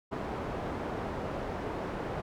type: low-pass noise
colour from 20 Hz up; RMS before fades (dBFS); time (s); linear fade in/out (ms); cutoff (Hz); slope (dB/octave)
white; -36; 0.11-2.22; 20; 730; 12
effects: none